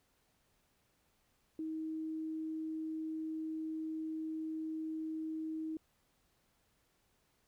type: tone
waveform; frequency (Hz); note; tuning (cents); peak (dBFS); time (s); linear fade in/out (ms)
sine; 316.7; D#4; +31; -37; 1.59-5.77; 2
effects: pink hiss -75 dBFS RMS until 7.47 s